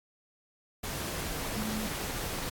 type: tone in noise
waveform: sine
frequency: 215.3 Hz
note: A3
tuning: 37 cents flat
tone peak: -33 dBFS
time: 1.56-1.87 s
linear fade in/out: 10 ms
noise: pink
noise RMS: -36 dBFS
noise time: 0.83-2.5 s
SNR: 0 dB
effects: AAC 64 kbps